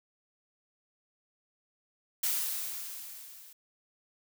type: noise with level ramp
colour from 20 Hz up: blue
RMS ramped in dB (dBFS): -29 to -53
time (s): 2.23-3.53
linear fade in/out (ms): 5
effects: none